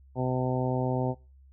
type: harmonic tone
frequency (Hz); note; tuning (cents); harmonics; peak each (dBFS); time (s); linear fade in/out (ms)
127.8; C3; -40; 1 / 2 / 3 / 4 / 5 / 6 / 7; -29 / -32 / -34 / -35 / -36 / -37 / -37; 0.15-1.15; 50
effects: noise-tail reverb RT60 0.3 s tail -20 dB re dry + added 67 Hz sine -52 dBFS peak until 1.52 s